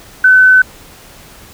sine tone, 1514 Hz, F#6, 39 cents sharp, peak -3 dBFS, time 0.24-0.62 s, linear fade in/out 5 ms, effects pink hiss -38 dBFS RMS until 1.53 s

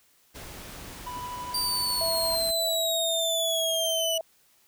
pink noise, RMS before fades -42 dBFS, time 0.34-2.52 s, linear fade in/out 20 ms
triangle tone with tremolo, 988 Hz, B5, in tune, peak -31 dBFS, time 1.06-2.36 s, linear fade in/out 10 ms, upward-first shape sine, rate 12 Hz, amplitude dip 30%
sawtooth linear sweep, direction down, 4700 to 2939 Hz, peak -23 dBFS, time 1.54-4.18 s, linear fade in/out 5 ms
sine tone with pitch glide, 659.3 to 650.2 Hz, E5 to E5, 0 to -24 cents, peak -28 dBFS, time 2.01-4.21 s, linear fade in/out 2 ms, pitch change -24 cents, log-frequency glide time 3.49-3.63 s
effects white hiss -63 dBFS RMS until 4.67 s

